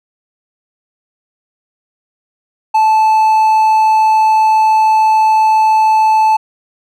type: tone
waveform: triangle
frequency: 873 Hz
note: A5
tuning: 14 cents flat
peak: -5 dBFS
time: 2.74-6.37 s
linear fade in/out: 10 ms
effects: none